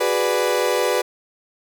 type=chord; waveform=35% pulse; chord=G# half-diminished seventh; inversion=third; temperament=equal; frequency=370 / 415.3 / 493.9 / 587.3 Hz; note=F#4 / G#4 / B4 / D5; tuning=0 / 0 / 0 / 0 cents; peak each=-23 / -23 / -19 / -23 dBFS; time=0-1.02 s; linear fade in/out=10 ms; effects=none